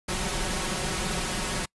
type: noise with comb filter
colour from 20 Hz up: pink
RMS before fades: -29 dBFS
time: 0.08-1.66 s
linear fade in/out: 10 ms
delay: 5.4 ms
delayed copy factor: +0.7
effects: noise-tail reverb RT60 0.1 s tail -26 dB re dry + resampled to 24000 Hz